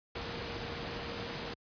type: tone in noise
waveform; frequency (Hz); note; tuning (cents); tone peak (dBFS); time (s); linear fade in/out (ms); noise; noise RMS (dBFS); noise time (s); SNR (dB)
sine; 470.1; A#4; +15; -46; 0.15-1.54; 5; pink; -39; 0.15-1.54; -10
effects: high-pass 60 Hz 12 dB/octave + resampled to 11025 Hz